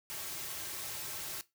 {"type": "noise with comb filter", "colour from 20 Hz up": "white", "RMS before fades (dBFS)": -41, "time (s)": [0.1, 1.41], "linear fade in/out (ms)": 0, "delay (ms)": 4.1, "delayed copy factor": -0.65, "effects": ["noise-tail reverb RT60 0.2 s tail -17 dB re dry"]}